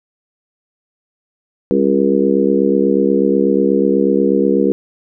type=harmonic tone with a mistuned harmonic; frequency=68.2 Hz; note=C#2; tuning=28 cents flat; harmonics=3 / 4 / 5 / 6 / 7; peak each=-17 / -17 / -17 / -17 / -17 dBFS; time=1.71-4.72 s; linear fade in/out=0 ms; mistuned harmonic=3; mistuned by=-56 cents; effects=none